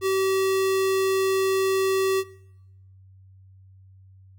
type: tone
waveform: square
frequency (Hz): 383.5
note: G4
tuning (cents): -38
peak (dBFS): -21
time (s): 0.01-2.24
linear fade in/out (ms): 50
effects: noise-tail reverb RT60 0.9 s tail -22 dB re dry + added 95 Hz sine -48 dBFS peak until 4.38 s